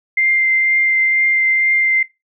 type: tone with vibrato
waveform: sine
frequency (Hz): 2093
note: C7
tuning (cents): 0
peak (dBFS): -12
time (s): 0.17-2.03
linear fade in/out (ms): 5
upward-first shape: triangle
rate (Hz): 2.1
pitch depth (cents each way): 10
effects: noise-tail reverb RT60 0.2 s tail -17 dB re dry